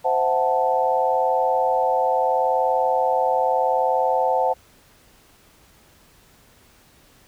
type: chord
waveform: sine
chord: F# half-diminished seventh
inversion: second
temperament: equal with one note detuned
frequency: 519 / 659.3 / 740 / 880 Hz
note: C5 / E5 / F#5 / A5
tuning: -14 / 0 / 0 / 0 cents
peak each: -22 / -26 / -22 / -22 dBFS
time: 0.04-4.54 s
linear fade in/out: 20 ms
effects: pink hiss -54 dBFS RMS until 7.27 s